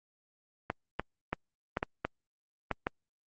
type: clicks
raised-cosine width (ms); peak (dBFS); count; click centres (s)
0.5; -15; 8; 0.701 / 0.996 / 1.33 / 1.771 / 1.829 / 2.05 / 2.713 / 2.869
effects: Opus 24 kbps